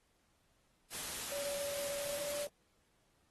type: noise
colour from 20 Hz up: white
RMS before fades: -42 dBFS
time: 0.9-2.48 s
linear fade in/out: 50 ms
type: tone with pitch glide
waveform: sine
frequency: 569 to 581 Hz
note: C#5 to D5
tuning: +45 to -19 cents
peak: -39 dBFS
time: 1.32-2.47 s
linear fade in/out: 0 ms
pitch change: +36 cents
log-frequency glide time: 1.91-2.33 s
effects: pink hiss -75 dBFS RMS until 3.3 s + AAC 32 kbps